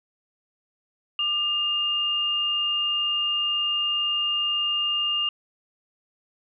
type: tone pair together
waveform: sine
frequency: 1194.5 / 2819 Hz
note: D6 / F7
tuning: +29 / +16 cents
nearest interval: octave + minor third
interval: 1487 cents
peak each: -34 / -22 dBFS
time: 1.19-5.29 s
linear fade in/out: 2 ms
effects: none